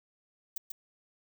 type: noise with echo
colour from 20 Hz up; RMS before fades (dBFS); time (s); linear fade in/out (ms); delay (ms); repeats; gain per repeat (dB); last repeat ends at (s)
violet; -35; 0.56-0.58; 5; 140; 1; -4; 0.72
effects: none